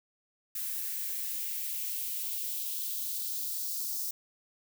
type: noise with high-pass filter sweep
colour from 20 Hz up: violet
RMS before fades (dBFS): -35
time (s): 0.55-4.11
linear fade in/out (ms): 5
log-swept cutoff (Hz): 1500 to 5200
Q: 2
effects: none